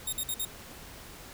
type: tone bursts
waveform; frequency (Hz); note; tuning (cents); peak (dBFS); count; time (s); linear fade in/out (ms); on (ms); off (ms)
5% pulse; 3713; A#7; -8; -22; 4; 0.07-0.451; 5; 57; 51
effects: pink hiss -47 dBFS RMS until 1.33 s